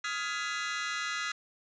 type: chord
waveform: sawtooth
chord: F half-diminished seventh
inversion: third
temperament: just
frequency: 1257.2 / 1396.9 / 1676.3 / 2012 Hz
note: Eb6 / F6 / Ab6 / Cb7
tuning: +18 / 0 / +16 / +32 cents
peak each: -34 dBFS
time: 0.04-1.32 s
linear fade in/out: 5 ms
effects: resampled to 16000 Hz + 9-bit